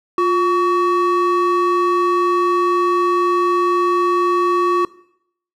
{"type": "ring-modulated tone", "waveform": "triangle", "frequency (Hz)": 742, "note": "F#5", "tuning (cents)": 5, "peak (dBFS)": -8, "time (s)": [0.18, 4.85], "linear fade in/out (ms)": 2, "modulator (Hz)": 389, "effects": ["noise-tail reverb RT60 0.7 s tail -19 dB re dry"]}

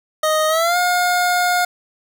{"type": "tone with pitch glide", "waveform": "25% pulse", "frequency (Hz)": [622.3, 714.8], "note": ["D#5", "F5"], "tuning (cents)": [0, 40], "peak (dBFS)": -11, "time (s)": [0.23, 1.65], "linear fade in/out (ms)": 5, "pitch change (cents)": 240, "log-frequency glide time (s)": [0.48, 0.77], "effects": ["7-bit"]}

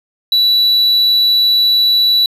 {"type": "tone", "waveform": "triangle", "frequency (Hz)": 3943, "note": "B7", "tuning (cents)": -4, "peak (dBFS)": -7, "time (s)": [0.32, 2.26], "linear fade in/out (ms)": 2, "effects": ["resampled to 32000 Hz"]}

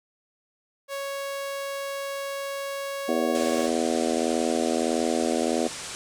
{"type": "tone", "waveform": "sawtooth", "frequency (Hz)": 554.4, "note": "C#5", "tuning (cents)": 0, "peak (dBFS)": -26, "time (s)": [0.88, 3.7], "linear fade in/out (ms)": 50}
{"type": "harmonic tone", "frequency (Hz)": 81.6, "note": "E2", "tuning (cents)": -17, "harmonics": [3, 4, 5, 6, 7, 8, 9], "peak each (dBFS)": [-28, -29, -30, -31, -31, -32, -33], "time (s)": [3.08, 5.68], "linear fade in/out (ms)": 10}
{"type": "low-pass noise", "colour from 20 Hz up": "white", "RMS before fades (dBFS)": -37, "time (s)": [3.35, 5.95], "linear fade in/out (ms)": 0, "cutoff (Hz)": 9400, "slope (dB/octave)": 48}
{"effects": []}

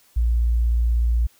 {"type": "tone", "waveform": "sine", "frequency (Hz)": 58.27, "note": "A#1", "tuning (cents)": 0, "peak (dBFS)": -16, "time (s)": [0.16, 1.27], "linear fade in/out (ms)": 10, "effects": ["white hiss -57 dBFS RMS until 1.39 s"]}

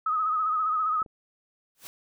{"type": "tone with vibrato", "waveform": "sine", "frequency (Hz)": 1265, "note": "D#6", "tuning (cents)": 28, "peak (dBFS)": -23, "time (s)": [0.06, 1.03], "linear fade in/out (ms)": 5, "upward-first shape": "sine", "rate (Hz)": 15, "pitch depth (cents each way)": 52}
{"type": "clicks", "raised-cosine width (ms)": 2, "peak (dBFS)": [-32, -37], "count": 2, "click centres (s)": [1.019, 1.062]}
{"type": "noise with exponential growth", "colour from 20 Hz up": "white", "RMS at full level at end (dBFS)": -38, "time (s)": [1.75, 1.87], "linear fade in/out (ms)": 0, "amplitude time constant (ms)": 26}
{"effects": []}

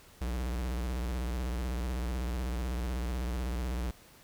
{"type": "tone with vibrato", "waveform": "square", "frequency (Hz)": 61, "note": "B1", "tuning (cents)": -21, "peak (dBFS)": -32, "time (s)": [0.21, 3.91], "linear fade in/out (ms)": 5, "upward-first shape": "square", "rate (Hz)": 16, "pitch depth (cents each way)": 110, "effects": ["pink hiss -57 dBFS RMS until 4.23 s"]}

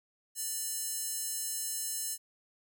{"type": "tone with high-pass filter", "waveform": "square", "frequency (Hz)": 590, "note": "D5", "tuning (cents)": 8, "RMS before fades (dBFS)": -36, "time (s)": [0.35, 2.18], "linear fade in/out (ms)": 50, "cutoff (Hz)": 8000, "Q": 1.5, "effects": []}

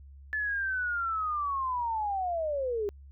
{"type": "linear sweep", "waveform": "sine", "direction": "down", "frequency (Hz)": [1740, 394.1], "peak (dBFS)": -28, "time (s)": [0.33, 2.89], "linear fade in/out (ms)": 0, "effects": ["added 69 Hz sine -47 dBFS peak until 3.11 s"]}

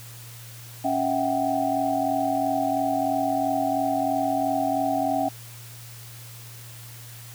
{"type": "tone cluster", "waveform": "sine", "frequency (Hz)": [277, 651, 735, 778], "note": ["C#4", "E5", "F#5", "G5"], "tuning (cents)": [-1, -22, -12, -13], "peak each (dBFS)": -27, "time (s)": [0.84, 5.29], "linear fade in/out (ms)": 10, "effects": ["added 117 Hz sine -42 dBFS peak until 7.34 s", "white hiss -45 dBFS RMS until 7.34 s"]}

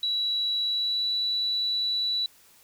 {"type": "tone with pitch glide", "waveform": "sine", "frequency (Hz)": [3918, 3945], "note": ["B7", "B7"], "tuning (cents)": [-15, -3], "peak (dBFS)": -24, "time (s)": [0.03, 2.26], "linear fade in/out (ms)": 2, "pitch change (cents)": 12, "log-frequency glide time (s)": [0.63, 1.08], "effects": ["white hiss -57 dBFS RMS until 2.63 s"]}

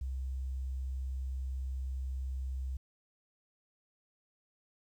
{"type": "tone", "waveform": "sine", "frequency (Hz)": 65.41, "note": "C2", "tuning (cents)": 0, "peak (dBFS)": -34, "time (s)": [0.01, 2.77], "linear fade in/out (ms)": 5, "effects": ["11-bit"]}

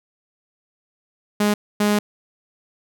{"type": "tone bursts at uneven times", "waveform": "sawtooth", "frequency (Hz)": 207.7, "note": "G#3", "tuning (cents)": 0, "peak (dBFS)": -12, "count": 2, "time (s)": [[1.4, 1.54], [1.8, 1.99]], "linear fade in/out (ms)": 5, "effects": []}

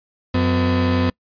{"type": "tone pair together", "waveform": "35% pulse", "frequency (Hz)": [91.1, 253.7], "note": ["F#2", "B3"], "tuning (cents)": [-26, 47], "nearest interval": "octave + tritone", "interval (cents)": 1773, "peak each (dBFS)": -17, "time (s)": [0.34, 1.1], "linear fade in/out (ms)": 5, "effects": ["noise-tail reverb RT60 0.1 s tail -26 dB re dry", "resampled to 11025 Hz"]}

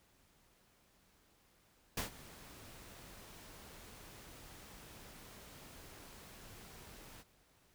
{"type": "noise with ADSR envelope", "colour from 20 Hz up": "pink", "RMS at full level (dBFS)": -36, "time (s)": [1.97, 7.24], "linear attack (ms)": 5, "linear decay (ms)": 120, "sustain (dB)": -19, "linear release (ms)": 37, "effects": ["pink hiss -70 dBFS RMS until 7.74 s"]}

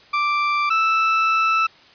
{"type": "tone pair in turn", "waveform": "30% pulse", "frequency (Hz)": [1174.7, 1318.6], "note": ["D6", "E6"], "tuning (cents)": [0, 0], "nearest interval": "major second", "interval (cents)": 200, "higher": "second", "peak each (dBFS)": [-15, -13], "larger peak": "second", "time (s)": [[0.13, 0.7], [0.7, 1.67]], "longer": "second", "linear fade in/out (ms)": 10, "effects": ["white hiss -49 dBFS RMS until 1.94 s", "resampled to 11025 Hz"]}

